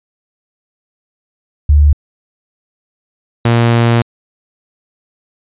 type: tone pair in turn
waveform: sine / sawtooth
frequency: 73.42 / 117.29 Hz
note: D2 / A#2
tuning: 0 / +11 cents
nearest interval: minor sixth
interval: 811 cents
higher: second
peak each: -4 dBFS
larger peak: neither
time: 1.69-1.93 / 3.45-4.02 s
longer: second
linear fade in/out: 5 ms
effects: resampled to 8000 Hz